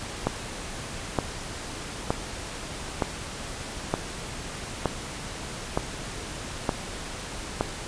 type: click train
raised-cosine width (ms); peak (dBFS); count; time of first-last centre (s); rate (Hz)
1; -8; 9; 0.27-7.609; 1.09
effects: pink hiss -36 dBFS RMS until 7.87 s + resampled to 22050 Hz